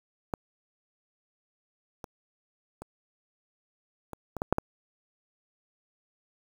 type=clicks; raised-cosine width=1 ms; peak=-15 / -25 / -26 / -24 / -21 / -14 / -7 / -12 dBFS; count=8; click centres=0.338 / 2.042 / 2.82 / 4.133 / 4.367 / 4.419 / 4.526 / 4.584 s; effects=7-bit